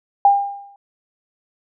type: tone with exponential decay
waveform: sine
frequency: 802 Hz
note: G5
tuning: 39 cents sharp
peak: -6 dBFS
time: 0.25-0.76 s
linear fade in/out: 2 ms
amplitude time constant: 110 ms
effects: none